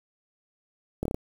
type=slowing click train; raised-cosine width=2 ms; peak=-15 dBFS; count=5; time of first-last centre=1.03-1.145 s; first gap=24 ms; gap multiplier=1.12; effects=7-bit